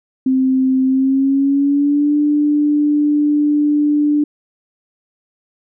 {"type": "tone with pitch glide", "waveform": "sine", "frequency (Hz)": [261.6, 295.3], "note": ["C4", "D4"], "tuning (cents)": [0, 10], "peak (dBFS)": -11, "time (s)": [0.26, 4.24], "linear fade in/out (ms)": 5, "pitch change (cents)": 210, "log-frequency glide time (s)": [0.85, 2.16], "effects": []}